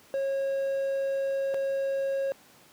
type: tone with dropouts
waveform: triangle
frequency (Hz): 545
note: C#5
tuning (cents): -29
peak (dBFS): -24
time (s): 0.14-2.32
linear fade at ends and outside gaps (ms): 0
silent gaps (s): 1.54-1.544
effects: pink hiss -56 dBFS RMS until 2.72 s + high-pass 150 Hz 12 dB/octave